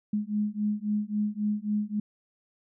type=beating tone pair; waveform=sine; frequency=207.7 / 211.4 Hz; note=G#3 / G#3; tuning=0 / +31 cents; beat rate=3.7 Hz; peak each=-29 dBFS; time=0.13-2 s; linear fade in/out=5 ms; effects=none